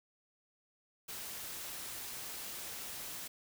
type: noise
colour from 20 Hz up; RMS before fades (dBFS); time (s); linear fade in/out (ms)
white; -44; 1.08-3.28; 10
effects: none